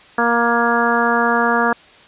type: harmonic tone with a mistuned harmonic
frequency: 235 Hz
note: A#3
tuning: 14 cents sharp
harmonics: 1 / 2 / 3 / 4 / 5 / 6 / 7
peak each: -21 / -21 / -21 / -21 / -21 / -21 / -21 dBFS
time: 0.18-1.73 s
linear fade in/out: 5 ms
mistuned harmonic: 7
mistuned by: +17 cents
effects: white hiss -45 dBFS RMS until 2.07 s + resampled to 8000 Hz